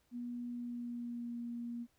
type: tone with pitch glide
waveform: sine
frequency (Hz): 241.7 to 237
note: B3 to A#3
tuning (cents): -37 to +29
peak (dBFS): -39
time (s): 0.11-1.87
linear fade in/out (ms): 50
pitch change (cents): -34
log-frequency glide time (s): 0.49-1.38
effects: pink hiss -75 dBFS RMS until 1.98 s